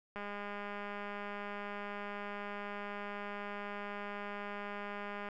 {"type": "click train", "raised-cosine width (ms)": 0.5, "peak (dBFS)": -28, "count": 1047, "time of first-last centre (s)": [0.16, 5.287], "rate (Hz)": 204, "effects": []}